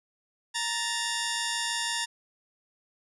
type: tone pair together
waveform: 10% pulse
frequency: 932.3 / 1758.6 Hz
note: A#5 / A6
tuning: 0 / -1 cents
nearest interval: major seventh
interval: 1099 cents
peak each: -22 dBFS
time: 0.54-2.06 s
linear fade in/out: 20 ms
effects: resampled to 24000 Hz